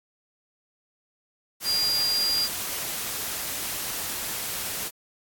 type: tone in noise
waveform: sine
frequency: 4800 Hz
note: D8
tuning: 37 cents sharp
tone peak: -22 dBFS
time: 1.64-2.49 s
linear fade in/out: 50 ms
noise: white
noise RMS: -31 dBFS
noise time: 1.6-4.91 s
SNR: +6 dB
effects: AAC 64 kbps